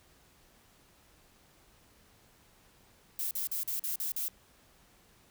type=noise bursts; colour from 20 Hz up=violet; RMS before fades=-34 dBFS; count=7; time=3.19-4.282 s; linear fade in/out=2 ms; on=120 ms; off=42 ms; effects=pink hiss -63 dBFS RMS until 5.3 s